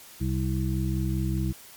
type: harmonic tone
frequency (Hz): 65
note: C2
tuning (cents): -11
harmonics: 1 / 2 / 3 / 5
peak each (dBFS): -28 / -28 / -31 / -33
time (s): 0.2-1.53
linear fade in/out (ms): 20
effects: white hiss -48 dBFS RMS until 1.76 s + MP3 96 kbps